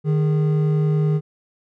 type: tone pair together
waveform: triangle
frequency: 153.2 / 409.4 Hz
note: D#3 / G#4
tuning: -27 / -25 cents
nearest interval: octave + perfect fourth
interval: 1702 cents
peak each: -14 / -25 dBFS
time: 0.04-1.21 s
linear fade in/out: 50 ms
effects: none